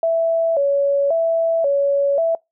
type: tone with vibrato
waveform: sine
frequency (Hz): 609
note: D#5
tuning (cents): -37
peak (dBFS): -14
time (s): 0.03-2.35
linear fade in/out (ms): 2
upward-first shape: square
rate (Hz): 0.93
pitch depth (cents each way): 140
effects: noise-tail reverb RT60 0.2 s tail -25 dB re dry